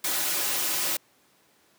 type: noise with comb filter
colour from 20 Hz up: white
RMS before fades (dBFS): -27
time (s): 0.04-0.97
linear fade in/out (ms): 5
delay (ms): 4.4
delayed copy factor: -0.8
effects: pink hiss -62 dBFS RMS until 1.78 s + high-pass 200 Hz 12 dB/octave